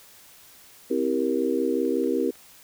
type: chord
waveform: sine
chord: C dominant seventh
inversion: none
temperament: just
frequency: 261.6 / 327 / 392.4 / 470.9 Hz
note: C4 / E4 / G4 / Bb4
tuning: 0 / -14 / +2 / +18 cents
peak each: -27 dBFS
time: 0.9-2.31 s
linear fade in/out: 10 ms
type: clicks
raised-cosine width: 0.3 ms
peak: -36 dBFS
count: 5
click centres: 1.852 / 2.039 / 2.072 / 2.204 / 2.356 s
effects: white hiss -51 dBFS RMS until 2.63 s